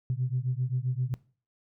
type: beating tone pair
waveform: sine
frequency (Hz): 123.47 / 131.07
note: B2 / C3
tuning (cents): 0 / +3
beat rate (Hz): 7.6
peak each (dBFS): -29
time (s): 0.1-1.14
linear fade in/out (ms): 0
effects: noise-tail reverb RT60 0.4 s tail -21 dB re dry + tanh soft clip ceiling -19 dBFS